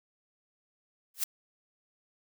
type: noise with exponential growth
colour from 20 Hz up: blue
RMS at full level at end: -24 dBFS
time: 1.14-1.24 s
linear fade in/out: 5 ms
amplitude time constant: 20 ms
effects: none